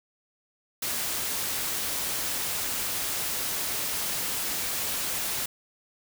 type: noise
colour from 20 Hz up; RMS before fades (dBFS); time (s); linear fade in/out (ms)
white; -30; 0.82-5.46; 5
effects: none

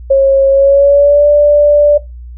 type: tone with pitch glide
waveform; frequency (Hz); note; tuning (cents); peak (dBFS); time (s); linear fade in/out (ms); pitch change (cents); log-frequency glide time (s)
sine; 544 to 586.4; C#5 to D5; -33 to -3; -3; 0.1-1.98; 10; +130; 0.49-1.28
effects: noise-tail reverb RT60 0.2 s tail -18 dB re dry + added 60 Hz sine -26 dBFS peak until 2.37 s

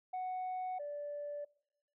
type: tone pair in turn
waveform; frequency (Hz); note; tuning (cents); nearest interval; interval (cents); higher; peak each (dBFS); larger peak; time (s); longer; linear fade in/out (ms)
sine; 740 / 582.9; F#5 / D5; 0 / -13; major third; 413; first; -34 / -38; first; 0.13-0.79 / 0.79-1.45; neither; 10
effects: noise-tail reverb RT60 0.8 s tail -23 dB re dry + tanh soft clip ceiling -35 dBFS

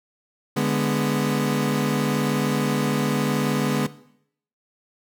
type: chord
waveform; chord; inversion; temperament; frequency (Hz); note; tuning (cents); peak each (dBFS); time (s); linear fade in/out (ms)
30% pulse; G# diminished; second; equal; 146.83 / 207.7 / 246.9; D3 / G#3 / B3; 0 / 0 / 0; -22; 0.56-3.87; 10
effects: noise-tail reverb RT60 0.7 s tail -17 dB re dry

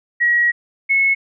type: tone pair in turn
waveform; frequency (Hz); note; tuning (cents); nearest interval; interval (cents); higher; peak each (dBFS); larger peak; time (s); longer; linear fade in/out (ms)
sine; 1908 / 2190; A#6 / C#7; +40 / -22; major second; 238; second; -12; neither; 0.2-0.52 / 0.89-1.15; first; 20
effects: none

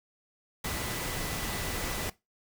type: tone in noise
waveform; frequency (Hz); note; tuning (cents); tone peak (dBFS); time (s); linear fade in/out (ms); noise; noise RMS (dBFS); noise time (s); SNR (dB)
sine; 1986; B6; +9; -44; 0.64-2.1; 5; pink; -34; 0.64-2.1; -13
effects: noise-tail reverb RT60 0.2 s tail -19 dB re dry

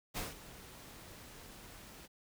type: noise with ADSR envelope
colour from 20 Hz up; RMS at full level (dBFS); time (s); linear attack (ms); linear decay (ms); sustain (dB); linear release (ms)
pink; -38; 0.14-2.08; 32; 170; -15; 31
effects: none

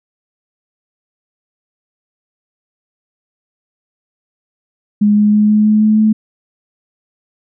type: tone with pitch steps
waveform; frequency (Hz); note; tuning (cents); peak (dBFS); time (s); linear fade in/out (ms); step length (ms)
sine; 207.7 / 209.1 / 210.6 / 212.1 / 213.5 / 215 / 216.5; G#3 / G#3 / G#3 / G#3 / G#3 / A3 / A3; 0 / +12 / +24 / +37 / +48 / -40 / -28; -7; 5.01-6.13; 10; 160
effects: none

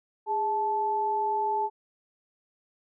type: tone pair together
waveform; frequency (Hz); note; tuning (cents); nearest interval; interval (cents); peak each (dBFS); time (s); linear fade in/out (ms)
sine; 411.3 / 872.3; G#4 / A5; -17 / -15; octave + minor second; 1302; -32 / -25; 0.26-1.7; 50
effects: none

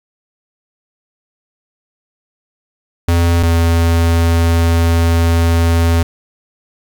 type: tone pair in turn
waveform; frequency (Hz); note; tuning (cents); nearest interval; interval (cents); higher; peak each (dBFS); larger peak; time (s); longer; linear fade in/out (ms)
square; 85.1 / 83.73; F2 / E2; -44 / +28; unison; 28; first; -10; neither; 3.08-3.43 / 3.43-6.03; second; 5
effects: 8-bit

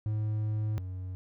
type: tone pair in turn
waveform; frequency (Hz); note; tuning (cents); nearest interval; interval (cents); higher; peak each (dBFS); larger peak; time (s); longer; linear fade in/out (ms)
triangle; 107.3 / 92.36; A2 / F#2; -43 / -3; minor third; 260; first; -26 / -33; first; 0.06-0.78 / 0.78-1.15; first; 0
effects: none

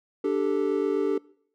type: chord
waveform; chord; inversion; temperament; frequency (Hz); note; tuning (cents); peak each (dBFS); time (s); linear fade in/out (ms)
triangle; D suspended fourth; none; equal; 293.7 / 392 / 440; D4 / G4 / A4; 0 / 0 / 0; -26 / -24 / -25; 0.24-1.18; 5
effects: noise-tail reverb RT60 0.6 s tail -22 dB re dry

